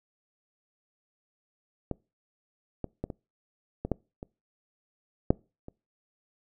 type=clicks; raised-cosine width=2 ms; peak=-17 / -19 / -18 / -23 / -18 / -13 / -25 / -6 / -28 dBFS; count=9; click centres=1.913 / 2.843 / 3.04 / 3.102 / 3.85 / 3.917 / 4.229 / 5.305 / 5.684 s; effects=noise-tail reverb RT60 0.3 s tail -25 dB re dry